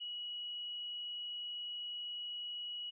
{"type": "tone", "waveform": "sine", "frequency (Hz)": 2918, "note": "F#7", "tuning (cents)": -25, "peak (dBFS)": -40, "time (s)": [0, 2.91], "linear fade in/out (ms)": 20, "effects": []}